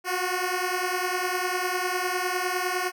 10% pulse beating tone pair, 359.5 / 369.4 Hz, F#4 / F#4, -50 / -3 cents, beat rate 9.9 Hz, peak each -20 / -20 dBFS, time 0.04-2.92 s, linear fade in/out 50 ms, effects none

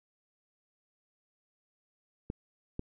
clicks, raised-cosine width 3 ms, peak -22 dBFS, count 2, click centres 2.301 / 2.794 s, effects none

